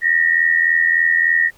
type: tone pair together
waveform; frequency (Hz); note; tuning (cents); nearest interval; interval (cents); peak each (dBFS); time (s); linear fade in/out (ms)
sine; 1832 / 1915.4; A#6 / A#6; -31 / +46; minor second; 77; -15; 0.01-1.51; 50
effects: pink hiss -52 dBFS RMS until 1.57 s